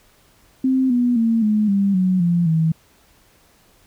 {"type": "tone with pitch steps", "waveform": "sine", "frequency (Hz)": [261.6, 244.1, 227.7, 212.5, 198.26, 184.98, 172.59, 161.03], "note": ["C4", "B3", "A#3", "G#3", "G3", "F#3", "F3", "E3"], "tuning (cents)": [0, -20, -40, 40, 20, 0, -20, -40], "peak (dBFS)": -14, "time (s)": [0.64, 2.72], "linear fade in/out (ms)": 5, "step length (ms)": 260, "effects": ["pink hiss -55 dBFS RMS until 3.86 s"]}